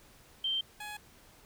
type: tone pair in turn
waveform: sine / 15% pulse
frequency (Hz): 3136 / 839.3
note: G7 / G#5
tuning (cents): 0 / +18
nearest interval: octave + major seventh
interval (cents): 2282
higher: first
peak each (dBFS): -29 / -34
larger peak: first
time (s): 0.44-0.61 / 0.8-0.97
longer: neither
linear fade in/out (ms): 5
effects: pink hiss -59 dBFS RMS until 1.45 s